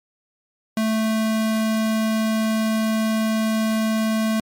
square tone, 220 Hz, A3, in tune, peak -19 dBFS, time 0.77-4.4 s, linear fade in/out 2 ms, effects MP3 64 kbps

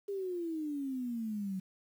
sine exponential sweep, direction down, 406.9 to 185.4 Hz, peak -34 dBFS, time 0.08-1.6 s, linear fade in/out 10 ms, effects 10-bit

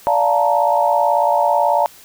sine chord, Bb major seventh, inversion first, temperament just, 582.7 / 699.2 / 874.1 / 932.3 Hz, D5 / F5 / A5 / Bb5, -14 / +2 / -12 / 0 cents, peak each -18 dBFS, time 0.07-1.86 s, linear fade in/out 0 ms, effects white hiss -44 dBFS RMS until 2.04 s

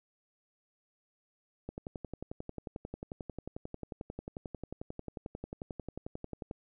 click train, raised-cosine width 2 ms, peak -26 dBFS, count 55, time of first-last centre 1.69-6.511 s, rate 11.2 Hz, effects none

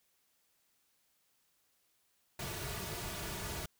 pink noise with comb filter, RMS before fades -41 dBFS, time 2.39-3.66 s, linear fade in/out 5 ms, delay 3.8 ms, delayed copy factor -0.65, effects white hiss -75 dBFS RMS until 3.79 s

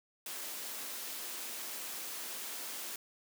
white high-pass noise, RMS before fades -42 dBFS, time 0.26-2.96 s, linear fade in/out 2 ms, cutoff 220 Hz, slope 24 dB/octave, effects none

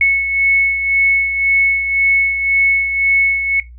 sine beating tone pair, 2202 / 2203.9 Hz, C#7 / C#7, -12 / -11 cents, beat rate 1.9 Hz, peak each -11 / -19 dBFS, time 0.01-3.6 s, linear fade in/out 2 ms, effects noise-tail reverb RT60 0.2 s tail -19 dB re dry + added 60 Hz sine -34 dBFS peak until 3.78 s

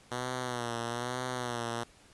5% pulse tone with vibrato, 121.8 Hz, B2, 24 cents flat, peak -22 dBFS, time 0.11-1.84 s, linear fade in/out 10 ms, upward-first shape sine, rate 1.1 Hz, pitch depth 74 cents each way, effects pink hiss -59 dBFS RMS until 2.13 s + resampled to 24000 Hz

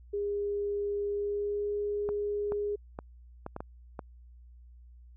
sine tone with pitch glide, 407.3 to 412 Hz, G#4 to G#4, -34 to -14 cents, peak -29 dBFS, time 0.13-2.76 s, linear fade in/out 10 ms, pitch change +20 cents, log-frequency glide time 1.08-1.71 s
clicks, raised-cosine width 1 ms, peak -23 dBFS, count 7, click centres 2.09 / 2.521 / 2.989 / 3.464 / 3.564 / 3.605 / 3.992 s
effects added 60 Hz sine -50 dBFS peak until 5.16 s

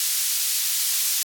pink high-pass noise, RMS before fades -23 dBFS, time 0-1.23 s, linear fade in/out 2 ms, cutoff 4700 Hz, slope 12 dB/octave, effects AAC 64 kbps

